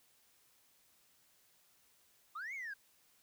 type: linear two-way sweep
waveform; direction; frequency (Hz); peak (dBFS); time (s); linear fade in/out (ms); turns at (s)
sine; up then down; 1151 to 2263 to 1553; -39; 2.35-2.74; 10; 2.54
effects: tanh soft clip ceiling -39 dBFS + white hiss -70 dBFS RMS until 3.22 s